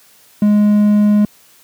triangle tone, 208.2 Hz, G#3, 5 cents sharp, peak -6 dBFS, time 0.42-1.25 s, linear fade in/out 2 ms, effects white hiss -48 dBFS RMS until 1.63 s + high-pass 80 Hz 12 dB/octave

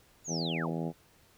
sine linear sweep, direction down, 7040 to 62.7 Hz, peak -35 dBFS, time 0.24-0.72 s, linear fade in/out 50 ms
harmonic tone, 82.2 Hz, E2, 4 cents flat, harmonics 2 / 3 / 4 / 5 / 6 / 7 / 8 / 9 / 10, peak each -34 / -38 / -40 / -42 / -44 / -45 / -46 / -47 / -48 dBFS, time 0.27-0.93 s, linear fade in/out 50 ms
effects pink hiss -63 dBFS RMS until 1.37 s

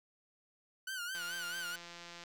sawtooth tone with vibrato, 1480 Hz, F#6, in tune, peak -35 dBFS, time 0.87-1.76 s, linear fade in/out 5 ms, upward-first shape sine, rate 4.6 Hz, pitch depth 99 cents each way
click train, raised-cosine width 0.2 ms, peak -32 dBFS, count 188, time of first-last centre 1.15-2.237 s, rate 172 Hz
effects none

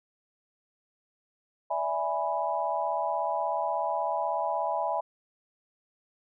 sine chord, E dominant seventh, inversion third, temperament equal with one note detuned, 582.9 / 659.3 / 830.6 / 987.8 Hz, D5 / E5 / G#5 / B5, -13 / 0 / 0 / 0 cents, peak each -35 / -31 / -31 / -32 dBFS, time 1.7-5.01 s, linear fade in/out 10 ms, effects none

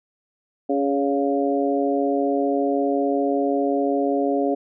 harmonic tone with a mistuned harmonic, 140.2 Hz, C#3, 20 cents sharp, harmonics 2 / 3 / 4 / 5, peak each -22 / -24 / -25 / -26 dBFS, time 0.69-4.55 s, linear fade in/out 10 ms, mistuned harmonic 3, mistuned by -22 cents, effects none

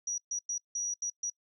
sine tone bursts at uneven times, 5800 Hz, F#8, 35 cents flat, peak -30 dBFS, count 6, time 0.07-0.18 / 0.31-0.39 / 0.49-0.58 / 0.75-0.94 / 1.02-1.1 / 1.23-1.3 s, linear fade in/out 5 ms, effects noise-tail reverb RT60 0.1 s tail -24 dB re dry

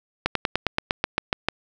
slowing click train, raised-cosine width 0.3 ms, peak -4 dBFS, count 11, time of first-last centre 0.26-1.486 s, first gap 93 ms, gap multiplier 1.06, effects none

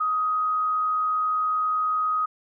sine tone with frequency modulation, 1255 Hz, D#6, 15 cents sharp, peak -21 dBFS, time 0-2.26 s, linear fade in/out 10 ms, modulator 87.7 Hz, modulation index 0.21, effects none

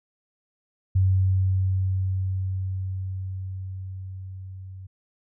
sine tone with level ramp, 94.4 Hz, F#2, 35 cents sharp, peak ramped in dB -16 to -37 dBFS, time 0.95-4.87 s, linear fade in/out 10 ms, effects none

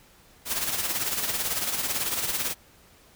white noise with tremolo, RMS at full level -26 dBFS, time 0.45-2.55 s, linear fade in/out 50 ms, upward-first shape sine, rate 18 Hz, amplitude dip 55%, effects pink hiss -56 dBFS RMS until 3.15 s

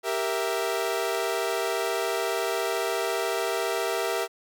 sawtooth chord, E diminished, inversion first, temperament equal, 392 / 466.2 / 659.3 Hz, G4 / Bb4 / E5, 0 / 0 / 0 cents, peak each -26 dBFS, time 0.03-4.28 s, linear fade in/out 50 ms, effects none

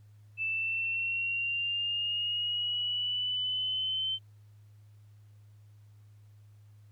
sine linear sweep, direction up, 2637 to 3094 Hz, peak -29 dBFS, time 0.37-4.19 s, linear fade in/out 50 ms, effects added 104 Hz sine -53 dBFS peak until 6.91 s + pink hiss -73 dBFS RMS until 6.91 s

